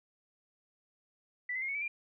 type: tone with pitch steps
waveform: sine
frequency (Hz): 1975.5 / 2052 / 2132 / 2215 / 2301 / 2390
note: B6 / C7 / C7 / C#7 / D7 / D7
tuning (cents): 0 / -34 / +32 / -2 / -36 / +30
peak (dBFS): -33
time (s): 1.49-1.88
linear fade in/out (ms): 5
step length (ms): 65
effects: none